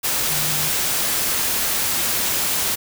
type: tone in noise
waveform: sine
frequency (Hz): 152.1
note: D#3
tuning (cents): -39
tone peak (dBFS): -30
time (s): 0.29-0.7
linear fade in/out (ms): 20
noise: white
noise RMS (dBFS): -21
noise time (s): 0.03-2.76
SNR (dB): -12
effects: none